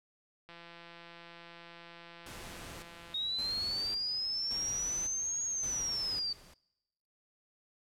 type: click train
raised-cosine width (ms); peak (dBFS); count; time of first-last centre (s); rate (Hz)
0.3; -35; 451; 0.49-3.137; 170
type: noise with tremolo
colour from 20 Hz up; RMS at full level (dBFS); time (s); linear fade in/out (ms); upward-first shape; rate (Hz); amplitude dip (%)
pink; -47; 2.26-6.54; 5; square; 0.89; 70
type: linear two-way sweep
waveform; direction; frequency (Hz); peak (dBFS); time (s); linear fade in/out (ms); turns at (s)
sine; up then down; 3729 to 6645 to 4566; -32; 3.14-6.33; 5; 5.43
effects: noise-tail reverb RT60 1.0 s tail -26 dB re dry + low-pass 12000 Hz 12 dB/octave